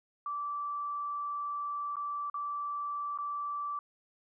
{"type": "tone with dropouts", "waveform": "sine", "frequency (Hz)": 1163, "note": "D6", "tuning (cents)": -17, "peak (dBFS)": -33, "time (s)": [0.26, 3.79], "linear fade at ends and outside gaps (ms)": 2, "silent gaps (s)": [[1.957, 1.967], [2.299, 2.342], [3.176, 3.186]], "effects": []}